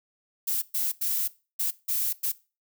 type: noise bursts at uneven times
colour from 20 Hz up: violet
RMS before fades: -27 dBFS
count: 6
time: 0.47-0.62 / 0.74-0.92 / 1.01-1.28 / 1.59-1.71 / 1.88-2.13 / 2.23-2.32 s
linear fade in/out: 10 ms
effects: noise-tail reverb RT60 0.3 s tail -19 dB re dry